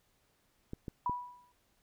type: clicks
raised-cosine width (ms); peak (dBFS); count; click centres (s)
3; -27; 3; 0.734 / 0.882 / 1.096
type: tone with exponential decay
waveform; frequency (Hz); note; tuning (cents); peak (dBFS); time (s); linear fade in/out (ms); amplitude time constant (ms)
sine; 982; B5; -10; -28; 1.06-1.52; 2; 100
effects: pink hiss -73 dBFS RMS until 1.82 s